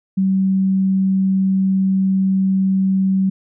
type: tone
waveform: sine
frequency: 191.2 Hz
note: G3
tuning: 43 cents flat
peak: -13 dBFS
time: 0.17-3.3 s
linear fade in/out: 10 ms
effects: none